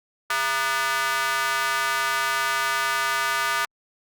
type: tone with high-pass filter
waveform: square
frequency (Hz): 134.7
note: C#3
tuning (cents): -49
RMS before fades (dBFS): -24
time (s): 0.3-3.65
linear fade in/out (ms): 2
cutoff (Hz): 1300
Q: 2.4
effects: Opus 48 kbps